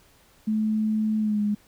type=tone with pitch glide; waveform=sine; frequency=216.3 to 207.7 Hz; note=A3 to G#3; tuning=-29 to 0 cents; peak=-21 dBFS; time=0.47-1.55 s; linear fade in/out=10 ms; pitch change=-71 cents; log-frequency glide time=1.19-1.41 s; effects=pink hiss -58 dBFS RMS until 1.67 s